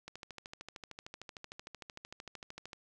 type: click train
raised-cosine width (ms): 0.2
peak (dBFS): -28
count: 36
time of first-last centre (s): 0.08-2.732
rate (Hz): 13.2
effects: none